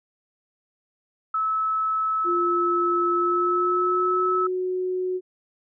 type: tone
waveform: sine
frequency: 1300 Hz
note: E6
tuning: 24 cents flat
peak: -21 dBFS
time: 1.34-4.47 s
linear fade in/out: 5 ms
type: tone with pitch glide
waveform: sine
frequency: 349.2 to 367.8 Hz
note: F4 to F#4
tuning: 0 to -10 cents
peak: -23 dBFS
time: 2.24-5.21 s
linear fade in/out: 50 ms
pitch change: +90 cents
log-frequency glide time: 3.14-4.29 s
effects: none